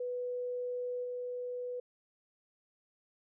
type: tone with level steps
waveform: sine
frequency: 493.9 Hz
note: B4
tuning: in tune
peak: -34 / -36 dBFS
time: 0-1.8 s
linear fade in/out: 5 ms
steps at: 1.03 s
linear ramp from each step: 20 ms
effects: none